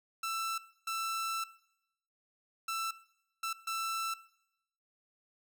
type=tone bursts at uneven times; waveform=sawtooth; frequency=1332 Hz; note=E6; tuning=18 cents sharp; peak=-30 dBFS; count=5; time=0.23-0.58 / 0.87-1.44 / 2.68-2.91 / 3.43-3.53 / 3.67-4.14 s; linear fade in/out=5 ms; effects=noise-tail reverb RT60 0.8 s tail -18 dB re dry